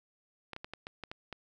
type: clicks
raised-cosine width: 0.3 ms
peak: -25 dBFS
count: 8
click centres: 0.533 / 0.564 / 0.645 / 0.736 / 0.869 / 1.037 / 1.115 / 1.327 s
effects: none